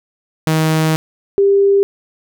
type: tone pair in turn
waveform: sawtooth / sine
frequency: 158.2 / 397.3 Hz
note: D#3 / G4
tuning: +29 / +23 cents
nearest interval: octave + major third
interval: 1594 cents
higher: second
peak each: -8 dBFS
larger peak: neither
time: 0.47-0.96 / 1.38-1.83 s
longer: first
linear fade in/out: 0 ms
effects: none